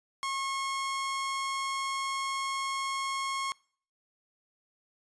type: tone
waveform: sawtooth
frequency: 1086 Hz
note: C#6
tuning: 36 cents flat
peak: -27 dBFS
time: 0.23-3.52 s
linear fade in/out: 0 ms
effects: noise-tail reverb RT60 0.5 s tail -24 dB re dry + resampled to 22050 Hz